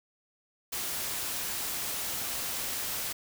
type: noise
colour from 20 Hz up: white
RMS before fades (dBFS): -34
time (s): 0.72-3.13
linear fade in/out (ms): 10
effects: none